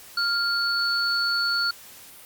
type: tone pair together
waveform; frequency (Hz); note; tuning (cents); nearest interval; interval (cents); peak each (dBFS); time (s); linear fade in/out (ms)
sine; 1396.9 / 4435; F6 / C#8; 0 / 0; octave + minor sixth; 2000; -24; 0.17-1.71; 5
effects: white hiss -46 dBFS RMS until 2.25 s + Opus 48 kbps